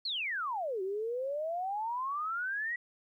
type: exponential two-way sweep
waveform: sine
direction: down then up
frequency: 4424 to 369.1 to 1958 Hz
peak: -32 dBFS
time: 0.05-2.76 s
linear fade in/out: 5 ms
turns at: 0.82 s
effects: 12-bit